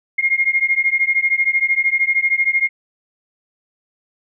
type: beating tone pair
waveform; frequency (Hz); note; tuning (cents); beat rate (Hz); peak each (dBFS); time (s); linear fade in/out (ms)
sine; 2130 / 2143; C7 / C7; +30 / +41; 13; -17; 0.18-2.69; 10
effects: none